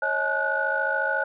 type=tone cluster; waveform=sine; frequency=548 / 628 / 856 / 1458 / 1512 Hz; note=C#5 / D#5 / A5 / F#6 / F#6; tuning=-20 / +16 / -48 / -26 / +37 cents; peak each=-29 / -31 / -30 / -25 / -30 dBFS; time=0.02-1.24 s; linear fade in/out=5 ms; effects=tanh soft clip ceiling -11 dBFS